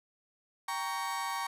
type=chord; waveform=35% pulse; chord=G diminished; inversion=none; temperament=equal with one note detuned; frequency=784 / 932.3 / 1119.7 Hz; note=G5 / Bb5 / Db6; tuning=0 / 0 / +17 cents; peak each=-38 / -35 / -35 dBFS; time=0.68-1.47 s; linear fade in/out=5 ms; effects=resampled to 32000 Hz